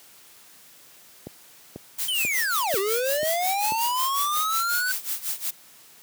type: click train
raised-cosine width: 2 ms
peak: -21 dBFS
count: 6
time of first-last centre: 1.27-3.721 s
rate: 2.04 Hz
type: noise with tremolo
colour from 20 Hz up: blue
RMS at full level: -27 dBFS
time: 1.98-5.51 s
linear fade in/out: 10 ms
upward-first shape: sine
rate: 5.5 Hz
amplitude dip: 85%
type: linear two-way sweep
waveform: square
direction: down then up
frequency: 3152 to 376 to 1520 Hz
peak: -24 dBFS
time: 2.08-4.92 s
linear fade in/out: 5 ms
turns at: 2.78 s
effects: white hiss -51 dBFS RMS until 6.02 s + high-pass 100 Hz 12 dB/octave